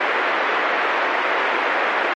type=band-pass noise; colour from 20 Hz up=white; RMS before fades=-20 dBFS; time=0-2.14 s; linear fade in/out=10 ms; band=350 to 2100 Hz; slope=24 dB/octave; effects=MP3 48 kbps

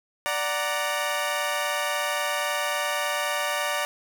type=chord; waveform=15% pulse; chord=D augmented; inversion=none; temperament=equal; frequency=587.3 / 740 / 932.3 Hz; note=D5 / F#5 / A#5; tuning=0 / 0 / 0 cents; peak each=-21 / -25 / -24 dBFS; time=0.26-3.85 s; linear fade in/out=0 ms; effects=none

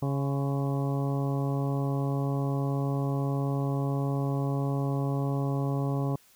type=harmonic tone with a mistuned harmonic; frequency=138.59 Hz; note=C#3; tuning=in tune; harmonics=1 / 2 / 3 / 4 / 5 / 6 / 7 / 8; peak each=-27 / -33 / -37 / -39 / -41 / -43 / -44 / -45 dBFS; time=0.02-6.16 s; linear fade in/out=5 ms; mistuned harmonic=7; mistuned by=+68 cents; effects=white hiss -60 dBFS RMS until 6.35 s

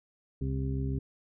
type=harmonic tone; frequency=66.7 Hz; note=C2; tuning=34 cents sharp; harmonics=1 / 2 / 3 / 4 / 6; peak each=-33 / -32 / -44 / -37 / -42 dBFS; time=0.41-0.99 s; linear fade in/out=5 ms; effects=none

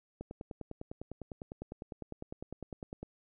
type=click train; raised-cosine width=2 ms; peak=-28 dBFS; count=29; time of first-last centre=0.21-3.03 s; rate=9.93 Hz; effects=none

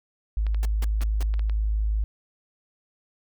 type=tone; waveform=sine; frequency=53 Hz; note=G#1; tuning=36 cents sharp; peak=-21 dBFS; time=0.37-2.04 s; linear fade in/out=0 ms
type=clicks; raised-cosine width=0.3 ms; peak=-25 dBFS; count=7; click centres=0.467 / 0.546 / 0.826 / 1.009 / 1.34 / 1.394 / 1.497 s
type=noise bursts; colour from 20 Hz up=pink; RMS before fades=-37 dBFS; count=4; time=0.63-1.228 s; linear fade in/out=0 ms; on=22 ms; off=170 ms
effects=none

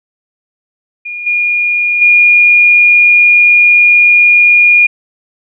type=tone with level steps; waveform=sine; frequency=2429 Hz; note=D#7; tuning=42 cents flat; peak=-19 / -9 / -3 dBFS; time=1.05-4.87 s; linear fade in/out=10 ms; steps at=1.26 / 2.01 s; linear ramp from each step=10 ms; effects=none

